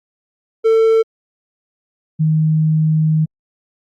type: tone pair in turn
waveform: triangle / sine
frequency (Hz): 447.5 / 156.62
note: A4 / D#3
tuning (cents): +29 / +12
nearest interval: octave + tritone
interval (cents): 1817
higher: first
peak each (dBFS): -7 / -11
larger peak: first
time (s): 0.64-1.03 / 2.19-3.26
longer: second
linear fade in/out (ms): 20
effects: Opus 48 kbps